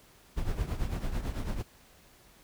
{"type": "noise with tremolo", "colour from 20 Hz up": "brown", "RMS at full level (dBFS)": -29, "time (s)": [0.36, 1.63], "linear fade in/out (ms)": 20, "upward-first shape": "triangle", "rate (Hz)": 9, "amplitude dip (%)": 75, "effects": ["pink hiss -59 dBFS RMS until 2.43 s"]}